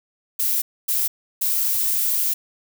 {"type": "noise bursts at uneven times", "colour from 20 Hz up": "violet", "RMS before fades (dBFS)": -21, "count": 3, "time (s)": [[0.39, 0.62], [0.88, 1.08], [1.41, 2.34]], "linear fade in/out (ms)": 10, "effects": []}